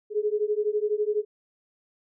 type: beating tone pair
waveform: sine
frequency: 415.1 / 427.1 Hz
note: G#4 / G#4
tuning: -1 / +48 cents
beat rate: 12 Hz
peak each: -26 dBFS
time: 0.1-1.25 s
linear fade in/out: 50 ms
effects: none